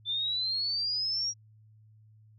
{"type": "exponential sweep", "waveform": "sine", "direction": "up", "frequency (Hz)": [3520, 5720], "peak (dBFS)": -28, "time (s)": [0.05, 1.34], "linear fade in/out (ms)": 50, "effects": ["added 108 Hz sine -55 dBFS peak until 2.38 s"]}